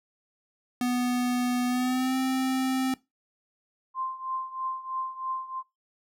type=tone with pitch glide; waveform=square; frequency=246.9 to 261.3 Hz; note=B3 to C4; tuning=0 to -2 cents; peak=-25 dBFS; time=0.81-2.94 s; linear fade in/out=2 ms; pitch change=+98 cents; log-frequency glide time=1.67-2.16 s
type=tone with tremolo; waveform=sine; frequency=1046 Hz; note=C6; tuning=1 cent flat; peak=-27 dBFS; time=3.94-5.63 s; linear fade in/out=50 ms; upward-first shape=triangle; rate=3.1 Hz; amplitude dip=85%
effects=noise-tail reverb RT60 0.2 s tail -20 dB re dry